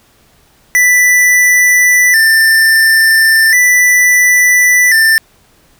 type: tone with vibrato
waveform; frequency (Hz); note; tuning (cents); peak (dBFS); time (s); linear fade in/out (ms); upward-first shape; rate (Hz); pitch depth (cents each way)
square; 1880; A#6; +14; -6; 0.75-5.18; 0; square; 0.36; 89
effects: pink hiss -49 dBFS RMS until 5.79 s